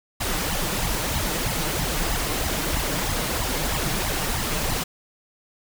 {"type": "noise with flanger", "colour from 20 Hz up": "pink", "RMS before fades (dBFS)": -25, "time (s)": [0.2, 4.84], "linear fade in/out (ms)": 10, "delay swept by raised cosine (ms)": [0.97, 6.67], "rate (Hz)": 3.1, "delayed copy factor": 0.9, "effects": []}